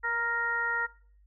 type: harmonic tone with a mistuned harmonic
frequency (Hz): 466.7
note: A#4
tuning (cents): +2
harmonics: 1 / 2 / 3 / 4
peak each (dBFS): -42 / -35 / -31 / -31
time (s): 0.03-0.87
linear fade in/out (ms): 20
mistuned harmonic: 1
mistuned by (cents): +22
effects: noise-tail reverb RT60 0.5 s tail -21 dB re dry + added 50 Hz sine -57 dBFS peak until 1.26 s